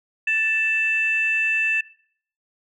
sine tone pair together, 1760 / 2650 Hz, A6 / E7, 0 / +9 cents, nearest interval perfect fifth, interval 709 cents, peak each -23 / -19 dBFS, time 0.27-1.81 s, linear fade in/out 5 ms, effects noise-tail reverb RT60 0.6 s tail -20 dB re dry + tanh soft clip ceiling -11 dBFS

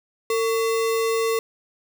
sine tone with sample-and-hold, 452.5 Hz, A4, 48 cents sharp, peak -19 dBFS, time 0.3-1.39 s, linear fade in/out 2 ms, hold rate 1575 Hz, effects none

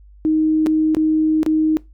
sine tone with dropouts, 312.7 Hz, D#4, 9 cents sharp, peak -13 dBFS, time 0.25-1.77 s, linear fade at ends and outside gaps 0 ms, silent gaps 0.662-0.668 / 0.948-0.968 / 1.431-1.463 s, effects noise-tail reverb RT60 0.2 s tail -21 dB re dry + added 50 Hz sine -42 dBFS peak until 1.93 s

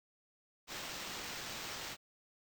white noise with sample-and-hold, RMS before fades -44 dBFS, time 0.67-1.97 s, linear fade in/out 50 ms, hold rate 11025 Hz, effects none

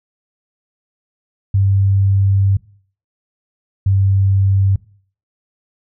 sine tone pair in turn, 98 / 97.38 Hz, G2 / G2, 0 / -11 cents, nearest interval unison, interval 11 cents, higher first, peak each -10 dBFS, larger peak neither, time 1.54-2.57 / 3.86-4.76 s, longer first, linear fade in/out 5 ms, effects noise-tail reverb RT60 0.5 s tail -21 dB re dry

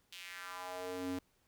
square tone with high-pass filter sweep, 91.5 Hz, F#2, 19 cents flat, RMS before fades -43 dBFS, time 0.12-1.19 s, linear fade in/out 5 ms, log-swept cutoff 3200 to 210 Hz, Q 2.5, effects pink hiss -74 dBFS RMS until 1.47 s

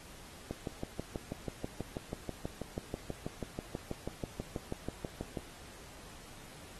click train, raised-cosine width 2 ms, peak -23 dBFS, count 31, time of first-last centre 0.51-5.372 s, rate 6.17 Hz, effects pink hiss -53 dBFS RMS until 6.79 s + AAC 32 kbps

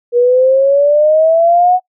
sine exponential sweep, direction up, 476.4 to 740 Hz, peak -6 dBFS, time 0.12-1.8 s, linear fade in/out 50 ms, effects noise-tail reverb RT60 0.1 s tail -23 dB re dry

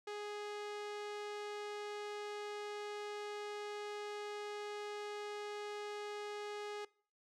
sawtooth tone, 415.3 Hz, G#4, in tune, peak -38 dBFS, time 0.07-6.85 s, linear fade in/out 5 ms, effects noise-tail reverb RT60 0.5 s tail -23 dB re dry + low-pass 6000 Hz 12 dB/octave

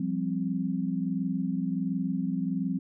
sine chord, F suspended second, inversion none, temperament equal, 174.61 / 196 / 261.6 Hz, F3 / G3 / C4, 0 / 0 / 0 cents, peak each -31 dBFS, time 0-2.79 s, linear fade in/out 5 ms, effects none

